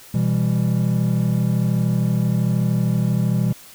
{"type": "chord", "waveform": "triangle", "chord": "E minor", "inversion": "second", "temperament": "just", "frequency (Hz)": [123.61, 164.81, 197.78], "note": ["B2", "E3", "G3"], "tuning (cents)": [2, 0, 16], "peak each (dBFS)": [-18, -19, -20], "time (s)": [0.14, 3.53], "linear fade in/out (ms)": 5, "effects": ["white hiss -44 dBFS RMS until 3.74 s"]}